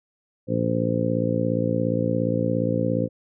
harmonic tone, 57.2 Hz, A#1, 32 cents flat, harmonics 2 / 3 / 4 / 5 / 6 / 7 / 8 / 9, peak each -27 / -27 / -28 / -28 / -35 / -36 / -32 / -26 dBFS, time 0.47-3.09 s, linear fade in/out 50 ms, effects none

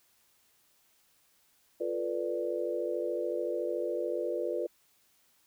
sine chord, B half-diminished seventh, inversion second, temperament equal, 349.2 / 440 / 493.9 / 587.3 Hz, F4 / A4 / B4 / D5, 0 / 0 / 0 / 0 cents, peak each -35 / -38 / -34 / -36 dBFS, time 1.8-4.67 s, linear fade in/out 10 ms, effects white hiss -68 dBFS RMS until 5.46 s

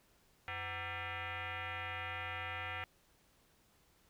sine tone with frequency modulation, 329.6 Hz, E4, in tune, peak -39 dBFS, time 0.48-2.84 s, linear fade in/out 0 ms, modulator 420 Hz, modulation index 5.7, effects pink hiss -70 dBFS RMS until 4.09 s

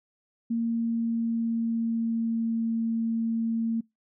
sine tone with pitch glide, 230.7 to 227.5 Hz, A#3 to A#3, -18 to -42 cents, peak -24 dBFS, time 0.5-3.81 s, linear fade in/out 10 ms, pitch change -24 cents, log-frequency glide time 0.61-2.72 s, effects noise-tail reverb RT60 0.2 s tail -26 dB re dry

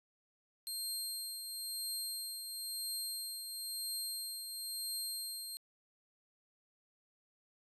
20% pulse tone with tremolo, 4200 Hz, C8, 6 cents sharp, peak -31 dBFS, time 0.67-5.57 s, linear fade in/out 0 ms, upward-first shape triangle, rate 0.99 Hz, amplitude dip 50%, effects resampled to 32000 Hz

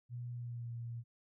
sine tone with pitch glide, 121.3 to 117.64 Hz, B2 to A#2, -31 to +16 cents, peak -40 dBFS, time 0.09-1.04 s, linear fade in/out 50 ms, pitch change -53 cents, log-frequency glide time 0.31-0.72 s, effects none

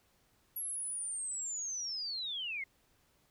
sine linear sweep, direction down, 11440 to 2062 Hz, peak -36 dBFS, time 0.56-2.64 s, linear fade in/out 5 ms, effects pink hiss -71 dBFS RMS until 3.3 s

